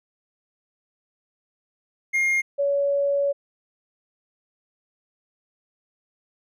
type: tone pair in turn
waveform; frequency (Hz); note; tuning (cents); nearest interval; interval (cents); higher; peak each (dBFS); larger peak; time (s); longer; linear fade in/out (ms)
triangle / sine; 2129 / 563.9; C7 / C#5; +30 / +30; octave + major seventh; 2300; first; -17 / -19; first; 2.13-2.42 / 2.58-3.33; second; 20
effects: none